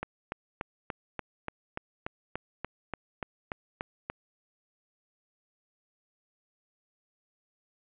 click train, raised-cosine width 0.5 ms, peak -18 dBFS, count 15, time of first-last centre 0.03-4.1 s, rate 3.44 Hz, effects resampled to 8000 Hz + 10-bit

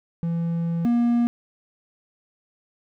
triangle tone pair in turn, 168 / 237.6 Hz, E3 / A#3, +33 / +33 cents, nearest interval tritone, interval 600 cents, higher second, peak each -20 / -15 dBFS, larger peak second, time 0.23-0.85 / 0.85-1.27 s, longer first, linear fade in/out 0 ms, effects none

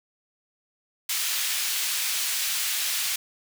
pink high-pass noise, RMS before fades -27 dBFS, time 1.09-3.16 s, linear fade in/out 5 ms, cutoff 2600 Hz, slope 12 dB/octave, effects none

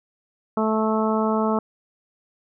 harmonic tone, 218.5 Hz, A3, 12 cents flat, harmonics 1 / 2 / 3 / 4 / 5 / 6, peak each -22 / -25 / -27 / -28 / -29 / -30 dBFS, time 0.57-1.59 s, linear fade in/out 2 ms, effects none

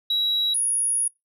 sine tone pair in turn, 3880 / 10409 Hz, B7 / E9, -31 / -23 cents, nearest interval octave + perfect fourth, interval 1708 cents, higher second, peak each -18 / -19 dBFS, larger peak first, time 0.1-0.54 / 0.54-1.08 s, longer second, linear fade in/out 5 ms, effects noise-tail reverb RT60 0.2 s tail -26 dB re dry + tanh soft clip ceiling -17 dBFS

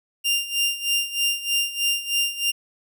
sawtooth tone with tremolo, 2794 Hz, F7, in tune, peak -15 dBFS, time 0.24-2.52 s, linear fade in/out 20 ms, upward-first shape sine, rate 3.2 Hz, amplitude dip 80%, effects none

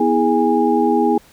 sine tone cluster, 245.6 / 324.5 / 415.6 / 819 Hz, B3 / E4 / G#4 / G#5, -9 / -27 / +1 / -24 cents, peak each -18 dBFS, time 0-1.18 s, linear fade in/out 5 ms, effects pink hiss -49 dBFS RMS until 1.32 s

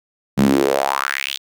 sawtooth tone with high-pass filter sweep, 68.3 Hz, C#2, 25 cents flat, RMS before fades -18 dBFS, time 0.37-1.38 s, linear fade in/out 20 ms, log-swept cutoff 170 to 3700 Hz, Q 4.2, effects none

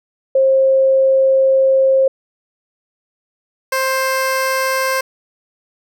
sine / 15% pulse tone pair in turn, 533 / 526.6 Hz, C5 / C5, +32 / +11 cents, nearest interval unison, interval 21 cents, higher first, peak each -9 dBFS, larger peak neither, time 0.35-2.08 / 3.72-5.01 s, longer first, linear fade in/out 5 ms, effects none

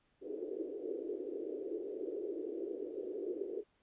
white band-pass noise, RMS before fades -41 dBFS, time 0.21-3.64 s, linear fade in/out 50 ms, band 330 to 450 Hz, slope 48 dB/octave, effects pink hiss -75 dBFS RMS until 3.82 s + resampled to 8000 Hz

